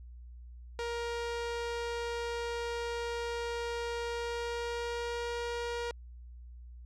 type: tone with pitch glide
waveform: sawtooth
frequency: 470.5 to 474 Hz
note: A#4 to A#4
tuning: +16 to +29 cents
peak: -30 dBFS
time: 0.79-5.91 s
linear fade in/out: 0 ms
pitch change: +13 cents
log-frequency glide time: 4.06-5.32 s
effects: added 60 Hz sine -46 dBFS peak until 6.85 s + low-pass 6000 Hz 12 dB/octave